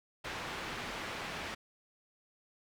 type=low-pass noise; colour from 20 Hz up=white; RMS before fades=-41 dBFS; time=0.24-1.55 s; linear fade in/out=10 ms; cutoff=2400 Hz; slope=12 dB/octave; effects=none